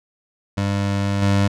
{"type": "tone with level steps", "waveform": "25% pulse", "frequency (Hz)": 99.7, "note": "G2", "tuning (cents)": 30, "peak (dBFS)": [-15, -11], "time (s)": [0.57, 1.48], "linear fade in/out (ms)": 10, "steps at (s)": 1.22, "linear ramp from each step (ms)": 5, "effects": ["low-pass 7000 Hz 12 dB/octave"]}